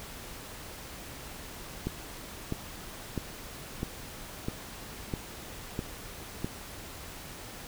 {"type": "click train", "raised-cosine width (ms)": 3, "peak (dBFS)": -18, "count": 8, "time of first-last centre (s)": [1.87, 6.445], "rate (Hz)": 1.53, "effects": ["pink hiss -44 dBFS RMS until 7.67 s"]}